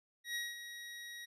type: tone with ADSR envelope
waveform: 25% pulse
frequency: 1900 Hz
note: A#6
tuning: 33 cents sharp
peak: -32 dBFS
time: 0.24-1.26 s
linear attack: 110 ms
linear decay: 200 ms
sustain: -10 dB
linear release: 18 ms
effects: low-pass 12000 Hz 12 dB/octave